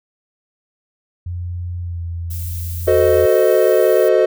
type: tone with pitch glide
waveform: sine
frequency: 87.9 to 85 Hz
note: F2 to F2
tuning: +12 to -46 cents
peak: -22 dBFS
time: 1.26-3.26 s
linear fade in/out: 5 ms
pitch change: -58 cents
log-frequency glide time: 1.81-2.01 s
type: noise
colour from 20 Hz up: violet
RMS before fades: -32 dBFS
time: 2.3-4.09 s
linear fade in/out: 10 ms
type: chord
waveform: triangle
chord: F# diminished seventh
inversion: none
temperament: equal with one note detuned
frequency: 370 / 440 / 516.3 / 622.3 Hz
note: F#4 / A4 / C5 / Eb5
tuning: 0 / 0 / -23 / 0 cents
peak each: -14 dBFS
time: 2.87-4.26 s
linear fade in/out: 10 ms
effects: none